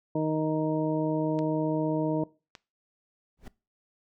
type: harmonic tone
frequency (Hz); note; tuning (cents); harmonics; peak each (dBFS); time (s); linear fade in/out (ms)
155.9; D#3; +4; 1 / 2 / 3 / 4 / 6; -31 / -28 / -33 / -32 / -37; 0.15-2.24; 5
type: clicks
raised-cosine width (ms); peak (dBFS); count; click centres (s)
0.2; -26; 2; 1.39 / 2.552
type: noise with exponential growth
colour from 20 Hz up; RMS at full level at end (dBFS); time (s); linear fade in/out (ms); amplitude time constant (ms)
brown; -35; 3.37-3.48; 5; 22
effects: noise-tail reverb RT60 0.3 s tail -21 dB re dry